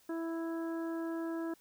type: harmonic tone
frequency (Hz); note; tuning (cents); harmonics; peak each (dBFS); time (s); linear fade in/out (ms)
329.9; E4; +1; 1 / 2 / 3 / 4 / 5; -35 / -45 / -49 / -51 / -51; 0.09-1.54; 5
effects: white hiss -66 dBFS RMS until 1.6 s